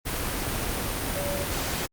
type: tone in noise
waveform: sine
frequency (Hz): 571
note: D5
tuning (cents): -49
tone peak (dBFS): -30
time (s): 1.15-1.46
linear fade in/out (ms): 20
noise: pink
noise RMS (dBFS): -29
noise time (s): 0.05-1.87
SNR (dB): -4
effects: Opus 32 kbps